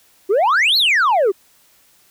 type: exponential two-way sweep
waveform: sine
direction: up then down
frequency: 359.4 to 4427 to 359.4 Hz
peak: -9 dBFS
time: 0.29-1.32 s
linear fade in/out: 20 ms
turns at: 0.77 s
effects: tanh soft clip ceiling -11 dBFS + white hiss -54 dBFS RMS until 2.1 s